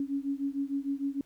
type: beating tone pair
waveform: sine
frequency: 275.3 / 281.9 Hz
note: C#4 / C#4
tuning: -12 / +29 cents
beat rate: 6.6 Hz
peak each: -32 / -33 dBFS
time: 0-1.21 s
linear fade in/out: 2 ms
effects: pink hiss -66 dBFS RMS until 1.25 s